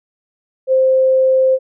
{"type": "tone", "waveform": "sine", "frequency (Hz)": 523.3, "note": "C5", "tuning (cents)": 0, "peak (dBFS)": -9, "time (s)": [0.67, 1.59], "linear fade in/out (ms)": 50, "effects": []}